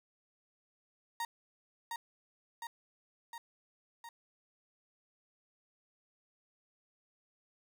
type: tone with echo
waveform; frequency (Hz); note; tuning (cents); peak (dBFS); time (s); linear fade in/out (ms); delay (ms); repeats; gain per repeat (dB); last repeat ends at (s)
35% pulse; 932.3; A#5; 0; -33; 1.2-1.25; 2; 710; 4; -3; 4.09
effects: none